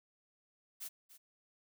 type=noise with echo; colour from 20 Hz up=blue; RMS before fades=-44 dBFS; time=0.8-0.89 s; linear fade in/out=20 ms; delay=290 ms; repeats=1; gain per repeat=-14 dB; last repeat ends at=1.18 s; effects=none